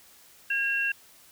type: tone pair together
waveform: sine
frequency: 1626.6 / 2727 Hz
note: G#6 / F7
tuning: -36 / -42 cents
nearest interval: major sixth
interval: 894 cents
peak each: -27 dBFS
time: 0.5-0.92 s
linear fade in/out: 5 ms
effects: white hiss -55 dBFS RMS until 1.31 s